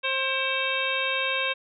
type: harmonic tone with a mistuned harmonic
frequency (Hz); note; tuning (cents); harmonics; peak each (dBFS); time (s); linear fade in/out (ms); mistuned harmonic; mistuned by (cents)
531; C5; +25; 1 / 2 / 3 / 4 / 5 / 6 / 7; -32 / -33 / -32 / -33 / -28 / -34 / -33; 0.03-1.54; 20; 4; +120
effects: none